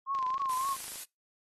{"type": "tone with vibrato", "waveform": "sine", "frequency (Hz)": 1060, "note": "C6", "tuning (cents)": 22, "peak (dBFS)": -29, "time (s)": [0.06, 0.77], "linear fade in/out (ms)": 50, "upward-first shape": "triangle", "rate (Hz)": 3.6, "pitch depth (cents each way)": 85}
{"type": "click train", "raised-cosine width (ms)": 0.2, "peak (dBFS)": -29, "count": 22, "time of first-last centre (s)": [0.15, 0.958], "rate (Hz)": 26}
{"type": "noise", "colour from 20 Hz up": "blue", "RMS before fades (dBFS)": -39, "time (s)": [0.5, 1.04], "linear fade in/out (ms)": 5}
{"effects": ["noise-tail reverb RT60 0.2 s tail -24 dB re dry", "AAC 32 kbps"]}